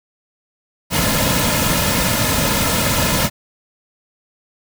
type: noise with comb filter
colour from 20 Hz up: pink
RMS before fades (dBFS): -17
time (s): 0.9-3.3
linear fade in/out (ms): 50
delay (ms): 2.6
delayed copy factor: -0.65
effects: none